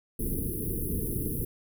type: band-stop noise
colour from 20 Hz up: pink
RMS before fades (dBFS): -31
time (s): 0.19-1.45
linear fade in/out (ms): 5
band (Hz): 460 to 10000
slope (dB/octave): 96
effects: none